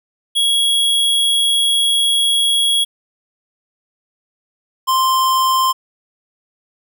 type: tone pair in turn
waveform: square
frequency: 3322 / 1046.4 Hz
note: G#7 / C6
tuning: 0 / 0 cents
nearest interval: octave + minor sixth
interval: 2000 cents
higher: first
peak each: -13 dBFS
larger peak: neither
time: 0.35-2.85 / 4.87-5.73 s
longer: first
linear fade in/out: 20 ms
effects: none